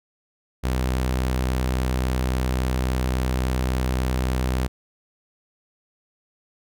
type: tone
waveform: sawtooth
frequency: 63.6 Hz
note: C2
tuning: 48 cents flat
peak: -17 dBFS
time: 0.63-4.68 s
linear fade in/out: 20 ms
effects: none